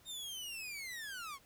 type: linear sweep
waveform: sawtooth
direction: down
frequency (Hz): 3700 to 1046.5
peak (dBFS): -39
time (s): 0.05-1.39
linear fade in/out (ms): 50
effects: pink hiss -65 dBFS RMS until 1.45 s